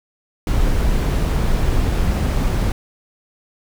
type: noise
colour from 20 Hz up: brown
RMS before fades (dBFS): -17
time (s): 0.47-2.72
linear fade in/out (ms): 2
effects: none